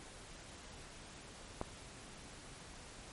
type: click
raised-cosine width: 1 ms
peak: -23 dBFS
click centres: 1.614 s
effects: pink hiss -53 dBFS RMS until 3.12 s + MP3 48 kbps